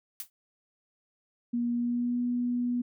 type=noise with exponential decay; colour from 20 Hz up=blue; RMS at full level=-33 dBFS; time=0.2-0.3 s; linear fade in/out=1 ms; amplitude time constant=20 ms
type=tone with pitch glide; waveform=sine; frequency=238.8 to 243.8 Hz; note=A#3 to B3; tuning=+42 to -22 cents; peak=-26 dBFS; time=1.53-2.82 s; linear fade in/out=10 ms; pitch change=+36 cents; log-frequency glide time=1.73-2.2 s
effects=none

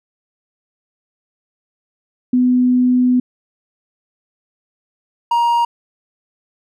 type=tone pair in turn; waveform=sine / triangle; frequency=250.1 / 942.6 Hz; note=B3 / A#5; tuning=+22 / +19 cents; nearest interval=octave + major seventh; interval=2297 cents; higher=second; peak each=-10 dBFS; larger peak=neither; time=2.33-3.2 / 5.31-5.65 s; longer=first; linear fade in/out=5 ms; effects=none

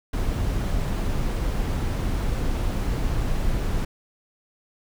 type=noise; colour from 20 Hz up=brown; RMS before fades=-24 dBFS; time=0.13-3.85 s; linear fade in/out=5 ms; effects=none

